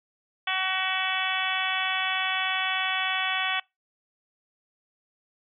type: harmonic tone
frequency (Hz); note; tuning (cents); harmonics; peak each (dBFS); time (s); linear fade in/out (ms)
376.7; F#4; +31; 2 / 3 / 4 / 5 / 6 / 7 / 8 / 9; -33 / -33 / -33 / -33 / -33 / -33 / -33 / -33; 0.47-3.6; 5
effects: noise-tail reverb RT60 0.2 s tail -24 dB re dry